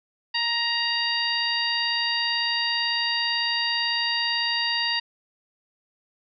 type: harmonic tone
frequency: 938 Hz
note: A#5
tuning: 11 cents sharp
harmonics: 1 / 2 / 3 / 4 / 5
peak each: -32 / -28 / -28 / -31 / -27 dBFS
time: 0.34-5 s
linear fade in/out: 10 ms
effects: none